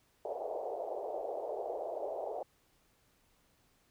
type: band-pass noise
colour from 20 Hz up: white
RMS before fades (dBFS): -39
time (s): 0.25-2.43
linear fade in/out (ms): 2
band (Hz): 400 to 750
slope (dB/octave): 48
effects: pink hiss -71 dBFS RMS until 3.9 s